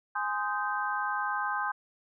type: chord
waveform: sine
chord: Ab major seventh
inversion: none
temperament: just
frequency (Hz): 830.6 / 1038.3 / 1245.9 / 1557.4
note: Ab5 / C6 / Eb6 / G6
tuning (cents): 0 / -14 / +2 / -12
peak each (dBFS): -34 / -34 / -35 / -33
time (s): 0.15-1.72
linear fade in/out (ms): 10
effects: none